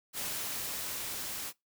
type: noise with level ramp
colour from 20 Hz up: white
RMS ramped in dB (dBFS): -36 to -39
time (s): 0.13-1.53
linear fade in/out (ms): 50
effects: noise-tail reverb RT60 0.2 s tail -24 dB re dry